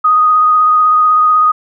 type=tone with vibrato; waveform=sine; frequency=1244.5 Hz; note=D#6; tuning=in tune; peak=-6 dBFS; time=0.04-1.52 s; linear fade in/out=10 ms; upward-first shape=sine; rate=16 Hz; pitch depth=15 cents each way; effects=none